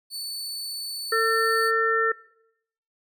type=tone; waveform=sawtooth; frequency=4484 Hz; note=C#8; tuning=19 cents sharp; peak=-28 dBFS; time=0.1-1.72 s; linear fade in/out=50 ms
type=harmonic tone; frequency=450 Hz; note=A4; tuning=39 cents sharp; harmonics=1 / 3 / 4; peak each=-24 / -24 / -24 dBFS; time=1.12-2.12 s; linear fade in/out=5 ms
effects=noise-tail reverb RT60 0.8 s tail -22 dB re dry